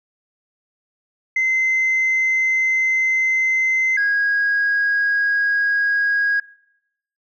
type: tone pair in turn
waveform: sine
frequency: 2065 / 1644.2 Hz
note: C7 / G#6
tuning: -23 / -18 cents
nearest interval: major third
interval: 395 cents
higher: first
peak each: -14 dBFS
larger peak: neither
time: 1.36-3.97 / 3.97-6.4 s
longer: first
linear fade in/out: 5 ms
effects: noise-tail reverb RT60 0.8 s tail -22 dB re dry + tanh soft clip ceiling -12 dBFS